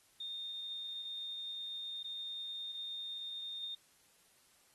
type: tone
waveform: sine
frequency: 3653 Hz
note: A#7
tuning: 36 cents flat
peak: -40 dBFS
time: 0.2-3.75 s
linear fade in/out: 5 ms
effects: white hiss -68 dBFS RMS until 4.74 s + AAC 32 kbps